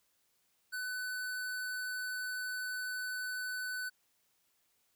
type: tone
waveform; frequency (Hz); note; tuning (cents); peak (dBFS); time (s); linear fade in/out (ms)
square; 1502; F#6; +26; -37; 0.72-3.9; 20
effects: white hiss -75 dBFS RMS until 4.95 s